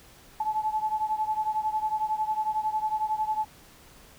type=beating tone pair; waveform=sine; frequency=860 / 871 Hz; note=A5 / A5; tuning=-40 / -18 cents; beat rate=11 Hz; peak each=-27 / -30 dBFS; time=0.4-3.45 s; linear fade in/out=5 ms; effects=pink hiss -53 dBFS RMS until 4.18 s